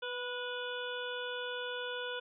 harmonic tone with a mistuned harmonic, 493.9 Hz, B4, in tune, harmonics 1 / 2 / 3 / 5 / 6 / 7, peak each -40 / -46 / -41 / -51 / -46 / -45 dBFS, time 0.02-2.2 s, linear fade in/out 10 ms, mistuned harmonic 3, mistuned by -22 cents, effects none

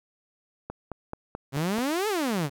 click train, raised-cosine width 1 ms, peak -20 dBFS, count 6, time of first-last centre 0.7-1.785 s, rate 4.61 Hz
sawtooth exponential two-way sweep, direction up then down, 130.1 to 446.3 to 130.1 Hz, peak -21 dBFS, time 1.52-2.5 s, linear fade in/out 50 ms, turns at 2.08 s
effects 10-bit

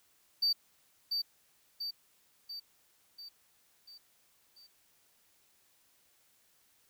triangle tone with echo, 4619 Hz, D8, 30 cents flat, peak -24 dBFS, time 0.42-0.53 s, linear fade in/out 10 ms, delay 690 ms, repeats 6, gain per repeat -5 dB, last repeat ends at 4.67 s, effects tanh soft clip ceiling -21 dBFS + white hiss -69 dBFS RMS until 6.89 s

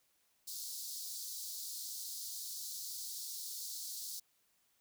pink high-pass noise, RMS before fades -44 dBFS, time 0.47-4.2 s, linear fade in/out 10 ms, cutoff 4100 Hz, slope 48 dB/octave, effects white hiss -75 dBFS RMS until 4.8 s

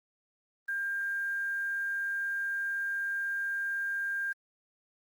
sine tone with quantisation, 1599 Hz, G6, 34 cents sharp, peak -30 dBFS, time 0.68-4.33 s, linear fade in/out 10 ms, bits 9, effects Opus 32 kbps

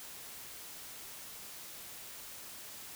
silence, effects white hiss -48 dBFS RMS until 2.95 s

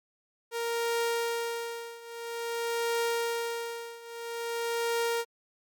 sawtooth tone with tremolo, 466.2 Hz, A#4, in tune, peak -22 dBFS, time 0.51-5.25 s, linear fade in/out 50 ms, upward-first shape triangle, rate 0.5 Hz, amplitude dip 90%, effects MP3 96 kbps

